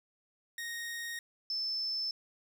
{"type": "tone pair in turn", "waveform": ["sawtooth", "sine"], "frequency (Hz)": [1864.7, 5274], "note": ["A#6", "E8"], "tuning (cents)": [0, 0], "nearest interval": "octave + tritone", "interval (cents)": 1800, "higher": "second", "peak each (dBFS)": [-34, -32], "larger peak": "second", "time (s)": [[0.58, 1.19], [1.5, 2.11]], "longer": "neither", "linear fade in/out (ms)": 2, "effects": ["10-bit"]}